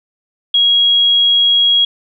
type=tone; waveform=sine; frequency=3300 Hz; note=G#7; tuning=12 cents flat; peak=-8 dBFS; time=0.54-1.85 s; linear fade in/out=5 ms; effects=none